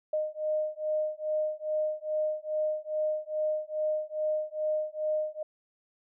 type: beating tone pair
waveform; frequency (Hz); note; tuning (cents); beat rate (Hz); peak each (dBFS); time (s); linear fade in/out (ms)
sine; 614 / 616.4; D#5 / D#5; -23 / -16; 2.4; -31; 0.13-5.43; 5
effects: none